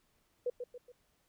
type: tone with echo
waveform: sine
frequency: 491.8 Hz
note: B4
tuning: 7 cents flat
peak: -30 dBFS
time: 0.46-0.5 s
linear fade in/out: 5 ms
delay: 140 ms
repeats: 3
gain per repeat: -7 dB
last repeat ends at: 0.92 s
effects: pink hiss -74 dBFS RMS until 1.28 s